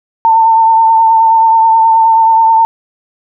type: tone with vibrato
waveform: sine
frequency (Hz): 899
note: A5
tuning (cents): +37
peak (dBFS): -4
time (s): 0.25-2.65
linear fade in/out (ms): 0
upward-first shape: sine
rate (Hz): 9.4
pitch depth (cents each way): 24
effects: none